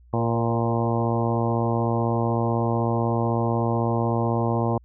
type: harmonic tone with a mistuned harmonic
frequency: 116 Hz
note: A#2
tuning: 8 cents flat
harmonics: 1 / 2 / 3 / 4 / 5 / 6 / 7 / 8 / 9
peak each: -24 / -27 / -29 / -30 / -31 / -32 / -32 / -33 / -34 dBFS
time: 0.13-4.78 s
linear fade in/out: 5 ms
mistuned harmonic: 4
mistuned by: +23 cents
effects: added 60 Hz sine -49 dBFS peak until 4.84 s